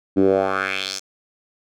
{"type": "tone with band-pass filter sweep", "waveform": "10% pulse", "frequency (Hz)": 96, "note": "G2", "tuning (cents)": -36, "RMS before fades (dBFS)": -20, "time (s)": [0.16, 1], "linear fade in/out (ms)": 20, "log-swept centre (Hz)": [270, 6500], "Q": 2.9, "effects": []}